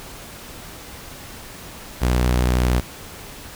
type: tone with vibrato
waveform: sawtooth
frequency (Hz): 61.6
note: B1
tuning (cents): -4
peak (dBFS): -12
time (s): 2.01-2.81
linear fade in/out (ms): 20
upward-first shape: sine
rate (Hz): 13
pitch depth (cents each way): 15
effects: pink hiss -38 dBFS RMS until 3.55 s